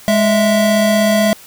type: tone pair together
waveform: square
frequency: 207.7 / 659.3 Hz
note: G#3 / E5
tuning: 0 / 0 cents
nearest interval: octave + minor sixth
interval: 2000 cents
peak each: -14 dBFS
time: 0.08-1.33 s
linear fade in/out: 0 ms
effects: white hiss -40 dBFS RMS until 1.46 s